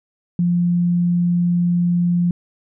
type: tone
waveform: sine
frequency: 174.61 Hz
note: F3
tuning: in tune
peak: -14 dBFS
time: 0.39-2.31 s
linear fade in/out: 2 ms
effects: none